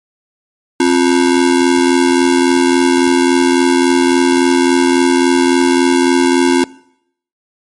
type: ring-modulated tone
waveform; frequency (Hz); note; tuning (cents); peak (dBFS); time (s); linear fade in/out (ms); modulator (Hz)
square; 308.1; D#4; -17; -6; 0.8-6.64; 0; 41.8
effects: noise-tail reverb RT60 0.7 s tail -21 dB re dry + MP3 48 kbps